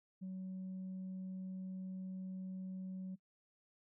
sine tone, 187.3 Hz, F#3, 21 cents sharp, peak -40 dBFS, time 0.21-3.16 s, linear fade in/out 20 ms, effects noise-tail reverb RT60 0.1 s tail -24 dB re dry + tanh soft clip ceiling -40 dBFS

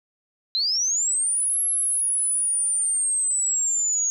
sine linear two-way sweep, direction up then down, 3977 to 11240 to 6600 Hz, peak -20 dBFS, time 0.55-4.1 s, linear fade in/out 0 ms, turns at 1.6 s, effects 9-bit

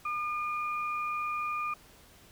sine tone pair together, 1208.7 / 2425 Hz, D6 / D#7, +49 / -45 cents, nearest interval octave, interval 1206 cents, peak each -31 / -38 dBFS, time 0.05-1.74 s, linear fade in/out 5 ms, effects pink hiss -57 dBFS RMS until 2.31 s

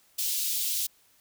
white high-pass noise, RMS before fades -29 dBFS, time 0.18-0.87 s, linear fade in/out 10 ms, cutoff 3100 Hz, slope 24 dB/octave, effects white hiss -63 dBFS RMS until 1.2 s

